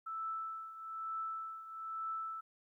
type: tone with tremolo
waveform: sine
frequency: 1318.5 Hz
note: E6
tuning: in tune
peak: -36 dBFS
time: 0.06-2.41 s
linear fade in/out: 10 ms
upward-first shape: triangle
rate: 1.1 Hz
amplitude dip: 75%
effects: 13-bit